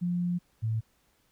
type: tone pair in turn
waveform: sine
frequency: 176.1 / 111.24 Hz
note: F3 / A2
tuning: +15 / +19 cents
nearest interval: minor sixth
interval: 796 cents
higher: first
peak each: -26 dBFS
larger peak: neither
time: 0.01-0.39 / 0.62-0.81 s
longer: first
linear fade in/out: 20 ms
effects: pink hiss -69 dBFS RMS until 1.31 s